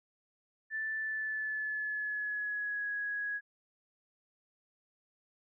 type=tone with pitch glide; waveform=sine; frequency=1760 to 1666 Hz; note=A6 to G#6; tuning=0 to +5 cents; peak=-33 dBFS; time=0.7-3.41 s; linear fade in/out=50 ms; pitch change=-95 cents; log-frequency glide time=0.98-2.88 s; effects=none